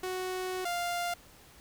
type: tone pair in turn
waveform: sawtooth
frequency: 370 / 698.5 Hz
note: F#4 / F5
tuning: 0 / 0 cents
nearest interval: major seventh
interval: 1100 cents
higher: second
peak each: -29 / -27 dBFS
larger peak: second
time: 0.03-0.65 / 0.65-1.14 s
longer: first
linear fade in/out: 5 ms
effects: pink hiss -56 dBFS RMS until 1.6 s